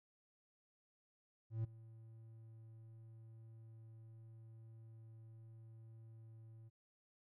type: tone with ADSR envelope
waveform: triangle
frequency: 112.4 Hz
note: A2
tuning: 37 cents sharp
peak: -33 dBFS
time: 1.5-6.7 s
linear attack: 140 ms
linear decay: 13 ms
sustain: -20 dB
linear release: 25 ms
effects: none